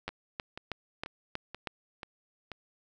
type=two click trains; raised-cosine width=0.3 ms; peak=-18 / -24 dBFS; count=6 / 6; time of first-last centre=0.08-1.672 / 0.09-2.517 s; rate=3.14 / 2.06 Hz; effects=none